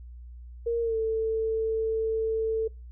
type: tone with pitch glide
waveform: sine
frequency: 466.1 to 444.3 Hz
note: A#4 to A4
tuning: 0 to +17 cents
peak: -24 dBFS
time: 0.66-2.68 s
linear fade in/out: 10 ms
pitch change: -83 cents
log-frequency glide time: 0.81-0.97 s
effects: noise-tail reverb RT60 0.3 s tail -26 dB re dry + added 60 Hz sine -41 dBFS peak until 2.91 s